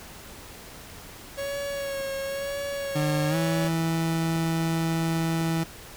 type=tone with vibrato; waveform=45% pulse; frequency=554.4 Hz; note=C#5; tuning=in tune; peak=-29 dBFS; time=1.37-3.69 s; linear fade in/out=20 ms; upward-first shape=sine; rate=0.98 Hz; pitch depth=31 cents each way
type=tone with pitch glide; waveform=30% pulse; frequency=150.3 to 163.9 Hz; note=D3 to E3; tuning=+40 to -10 cents; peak=-21 dBFS; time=2.95-5.64 s; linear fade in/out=10 ms; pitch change=+150 cents; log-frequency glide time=3.29-3.36 s
type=clicks; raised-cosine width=2 ms; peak=-26 dBFS; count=3; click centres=3.646 / 4.36 / 5.413 s
effects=pink hiss -44 dBFS RMS until 5.96 s